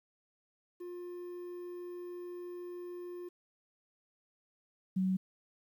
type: tone pair in turn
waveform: triangle / sine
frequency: 354.4 / 187.74 Hz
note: F4 / F#3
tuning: +25 / +25 cents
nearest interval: major seventh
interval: 1100 cents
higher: first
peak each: -39 / -28 dBFS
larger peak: second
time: 0.8-3.29 / 4.96-5.17 s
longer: first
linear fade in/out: 10 ms
effects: 11-bit